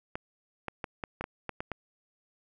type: clicks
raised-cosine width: 0.5 ms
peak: -19 dBFS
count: 9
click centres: 0.155 / 0.683 / 0.842 / 1.038 / 1.21 / 1.241 / 1.493 / 1.605 / 1.717 s
effects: none